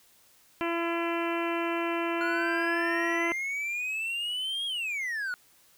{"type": "harmonic tone", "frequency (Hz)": 337.8, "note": "E4", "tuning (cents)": 42, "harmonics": [1, 2, 3, 4, 5, 6, 7, 8, 9], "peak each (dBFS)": [-30, -35, -35, -38, -40, -42, -39, -40, -46], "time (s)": [0.61, 3.32], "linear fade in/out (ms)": 0}
{"type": "exponential two-way sweep", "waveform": "triangle", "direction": "up then down", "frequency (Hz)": [1424, 3300, 1424], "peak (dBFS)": -28, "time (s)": [2.21, 5.34], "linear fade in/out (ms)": 0, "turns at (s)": 4.66}
{"effects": ["white hiss -61 dBFS RMS until 5.77 s"]}